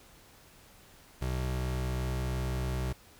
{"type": "tone pair together", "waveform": "square", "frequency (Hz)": [63, 126.16], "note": ["B1", "B2"], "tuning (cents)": [35, 37], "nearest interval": "octave", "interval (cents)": 1202, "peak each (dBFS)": [-33, -35], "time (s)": [1.21, 2.93], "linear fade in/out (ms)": 10, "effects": ["pink hiss -57 dBFS RMS until 3.19 s"]}